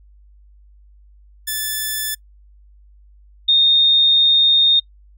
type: tone pair in turn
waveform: 5% pulse / sine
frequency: 1743 / 3678 Hz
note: A6 / A#7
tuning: -17 / -24 cents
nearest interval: octave + minor second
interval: 1293 cents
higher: second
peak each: -10 dBFS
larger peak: neither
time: 1.47-2.15 / 3.48-4.8 s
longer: second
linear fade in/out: 10 ms
effects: noise-tail reverb RT60 0.1 s tail -26 dB re dry + added 50 Hz sine -45 dBFS peak until 5.17 s

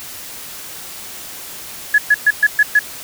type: tone bursts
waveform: sine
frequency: 1694 Hz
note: G#6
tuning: 34 cents sharp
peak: -7 dBFS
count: 6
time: 1.94-2.792 s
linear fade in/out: 5 ms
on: 42 ms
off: 120 ms
effects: white hiss -32 dBFS RMS until 3.03 s

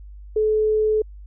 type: tone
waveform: sine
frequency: 431 Hz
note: A4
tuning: 36 cents flat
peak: -16 dBFS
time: 0.36-1.02 s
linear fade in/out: 5 ms
effects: added 50 Hz sine -37 dBFS peak until 1.26 s

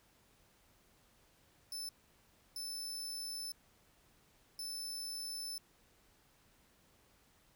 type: tone bursts at uneven times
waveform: sawtooth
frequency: 5274 Hz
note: E8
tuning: in tune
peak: -38 dBFS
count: 3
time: 1.72-1.89 / 2.56-3.52 / 4.59-5.58 s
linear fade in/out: 2 ms
effects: pink hiss -69 dBFS RMS until 7.55 s

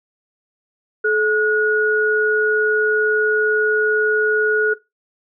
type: tone pair together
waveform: sine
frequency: 430 / 1452.2 Hz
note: A4 / F#6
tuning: -40 / -33 cents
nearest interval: octave + major sixth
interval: 2107 cents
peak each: -17 dBFS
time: 1.04-4.74 s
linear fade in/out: 10 ms
effects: noise-tail reverb RT60 0.2 s tail -17 dB re dry

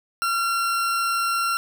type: tone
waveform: 40% pulse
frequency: 1369 Hz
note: F6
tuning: 35 cents flat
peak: -20 dBFS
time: 0.22-1.57 s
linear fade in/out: 0 ms
effects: none

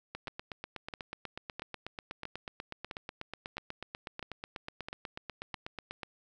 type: two click trains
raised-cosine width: 0.3 ms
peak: -23 / -23 dBFS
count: 49 / 9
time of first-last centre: 0.15-6.032 / 0.28-5.543 s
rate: 8.16 / 1.52 Hz
effects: none

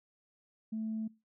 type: tone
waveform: sine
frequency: 220 Hz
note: A3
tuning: in tune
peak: -33 dBFS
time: 0.72-1.08 s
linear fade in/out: 10 ms
effects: noise-tail reverb RT60 0.3 s tail -24 dB re dry + tanh soft clip ceiling -29 dBFS

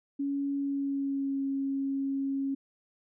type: tone with pitch glide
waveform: sine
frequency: 280 to 273.4 Hz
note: C#4 to C#4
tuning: +18 to -24 cents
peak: -28 dBFS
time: 0.19-2.55 s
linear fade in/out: 10 ms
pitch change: -42 cents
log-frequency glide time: 0.57-1.43 s
effects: none

